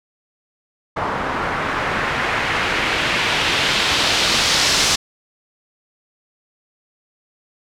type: noise with low-pass filter sweep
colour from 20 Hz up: white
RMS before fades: -19 dBFS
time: 0.96-4.96 s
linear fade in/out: 10 ms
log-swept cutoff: 1100 to 5600 Hz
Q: 1.3
effects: none